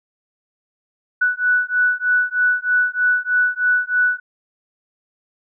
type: beating tone pair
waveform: sine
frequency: 1480 / 1483.2 Hz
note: F#6 / F#6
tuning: 0 / +4 cents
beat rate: 3.2 Hz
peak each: -18 dBFS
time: 1.21-4.2 s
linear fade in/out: 10 ms
effects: none